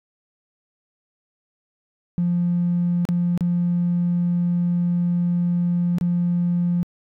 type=tone with dropouts; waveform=triangle; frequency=174.61 Hz; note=F3; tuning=in tune; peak=-14 dBFS; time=2.18-6.83 s; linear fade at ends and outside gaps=0 ms; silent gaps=3.052-3.089 / 3.376-3.408 / 5.984-6.011 s; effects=tanh soft clip ceiling -15 dBFS